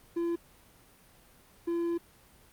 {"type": "tone pair in turn", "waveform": "triangle", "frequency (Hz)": [340.1, 340.1], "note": ["F4", "F4"], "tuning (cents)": [-46, -46], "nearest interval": "unison", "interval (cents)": 0, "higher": "neither", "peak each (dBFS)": -26, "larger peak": "neither", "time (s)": [[0.16, 0.36], [1.67, 1.98]], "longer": "second", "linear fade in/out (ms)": 10, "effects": ["pink hiss -59 dBFS RMS until 2.52 s", "Opus 32 kbps"]}